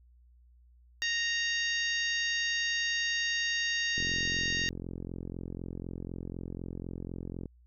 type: harmonic tone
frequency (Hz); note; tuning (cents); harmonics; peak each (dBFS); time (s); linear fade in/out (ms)
930; A#5; -4; 2 / 3 / 4 / 5 / 6 / 7; -31 / -35 / -37 / -39 / -41 / -42; 1.02-4.69; 0
type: click train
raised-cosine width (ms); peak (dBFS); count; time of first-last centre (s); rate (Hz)
3; -26; 154; 3.98-7.457; 44
effects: added 60 Hz sine -57 dBFS peak until 7.66 s